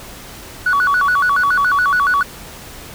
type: tone with vibrato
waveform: sine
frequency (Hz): 1290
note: E6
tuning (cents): -38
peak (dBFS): -10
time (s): 0.66-2.23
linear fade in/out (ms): 5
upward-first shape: square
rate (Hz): 7.1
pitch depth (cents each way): 230
effects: tanh soft clip ceiling -9 dBFS + pink hiss -35 dBFS RMS until 2.94 s